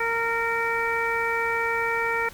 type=harmonic tone; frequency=461.1 Hz; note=A#4; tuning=19 cents flat; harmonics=1 / 2 / 3 / 4 / 5; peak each=-29 / -29 / -29 / -29 / -29 dBFS; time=0-2.29 s; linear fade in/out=5 ms; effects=pink hiss -46 dBFS RMS until 2.33 s